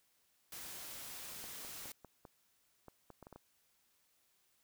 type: noise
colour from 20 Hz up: white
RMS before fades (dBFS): -48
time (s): 0.52-1.92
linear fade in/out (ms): 2
type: clicks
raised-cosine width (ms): 1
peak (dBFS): -38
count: 11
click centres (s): 1.441 / 1.648 / 1.857 / 2.047 / 2.252 / 2.883 / 3.103 / 3.227 / 3.269 / 3.327 / 3.36
effects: white hiss -75 dBFS RMS until 4.63 s

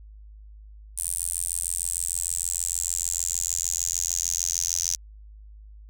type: tone with high-pass filter sweep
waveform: sawtooth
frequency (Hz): 86.6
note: F2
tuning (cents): -14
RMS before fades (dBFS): -28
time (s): 0.97-4.96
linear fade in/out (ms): 10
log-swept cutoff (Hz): 9300 to 6100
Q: 7.9
effects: added 52 Hz sine -43 dBFS peak until 5.89 s

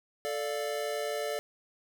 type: chord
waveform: square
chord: D minor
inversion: second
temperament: equal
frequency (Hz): 440 / 587.3 / 698.5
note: A4 / D5 / F5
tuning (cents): 0 / 0 / 0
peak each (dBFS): -36 / -35 / -40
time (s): 0.25-1.39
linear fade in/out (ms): 0
effects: none

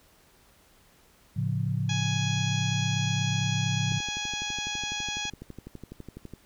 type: chord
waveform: sine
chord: A augmented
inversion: none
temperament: equal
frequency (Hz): 110 / 138.59 / 174.61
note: A2 / C#3 / E#3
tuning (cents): 0 / 0 / 0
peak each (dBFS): -29 / -29 / -32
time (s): 1.36-3.99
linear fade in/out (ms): 10
type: harmonic tone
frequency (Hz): 833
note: G#5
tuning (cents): +5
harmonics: 1 / 2 / 3 / 4 / 5 / 6 / 7 / 8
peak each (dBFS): -40 / -40 / -36 / -34 / -43 / -45 / -41 / -41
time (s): 1.89-5.3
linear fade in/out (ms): 5
type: click train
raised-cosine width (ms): 3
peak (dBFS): -27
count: 30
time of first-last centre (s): 3.92-6.337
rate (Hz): 12
effects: pink hiss -60 dBFS RMS until 6.45 s

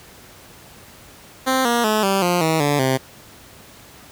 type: tone with pitch steps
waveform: 10% pulse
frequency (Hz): 261.6 / 237.1 / 215 / 194.85 / 176.63 / 160.11 / 145.13 / 131.56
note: C4 / A#3 / A3 / G3 / F3 / D#3 / D3 / C3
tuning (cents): 0 / +30 / -40 / -10 / +20 / +50 / -20 / +10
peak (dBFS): -8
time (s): 1.46-2.98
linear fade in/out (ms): 20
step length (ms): 190
effects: pink hiss -44 dBFS RMS until 4.11 s + high-pass 60 Hz 12 dB/octave

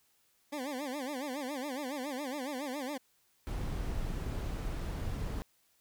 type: tone with vibrato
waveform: 20% pulse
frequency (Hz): 273.6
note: C#4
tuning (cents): -23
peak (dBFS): -31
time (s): 0.52-2.98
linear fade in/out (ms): 10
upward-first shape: sine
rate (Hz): 7.2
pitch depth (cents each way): 170
type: noise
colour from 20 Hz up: brown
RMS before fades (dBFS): -36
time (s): 3.47-5.42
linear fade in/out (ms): 0
effects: white hiss -71 dBFS RMS until 5.8 s

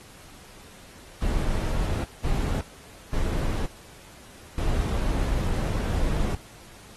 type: noise bursts at uneven times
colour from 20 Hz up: brown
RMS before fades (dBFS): -25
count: 4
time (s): 1.22-2.04 / 2.24-2.61 / 3.13-3.66 / 4.58-6.35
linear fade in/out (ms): 2
effects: pink hiss -49 dBFS RMS until 6.96 s + AAC 32 kbps

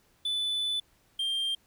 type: tone pair in turn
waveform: triangle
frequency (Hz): 3491 / 3180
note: A7 / G7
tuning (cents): -14 / +24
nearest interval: major second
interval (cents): 162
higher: first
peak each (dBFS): -26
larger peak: neither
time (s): 0.25-0.8 / 1.19-1.55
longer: first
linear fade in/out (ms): 5
effects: pink hiss -66 dBFS RMS until 1.66 s

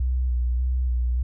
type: tone with vibrato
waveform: sine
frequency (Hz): 62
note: B1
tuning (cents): +7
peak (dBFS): -20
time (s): 0-1.23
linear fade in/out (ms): 5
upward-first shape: square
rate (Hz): 1.7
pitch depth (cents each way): 32
effects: none

